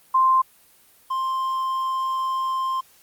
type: tone pair in turn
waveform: sine / triangle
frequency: 1046.5 / 1050.6 Hz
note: C6 / C6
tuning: 0 / +7 cents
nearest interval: unison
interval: 7 cents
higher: second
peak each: -14 / -20 dBFS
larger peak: first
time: 0.14-0.42 / 1.1-2.81 s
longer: second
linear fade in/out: 10 ms
effects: white hiss -55 dBFS RMS until 3.02 s + Opus 32 kbps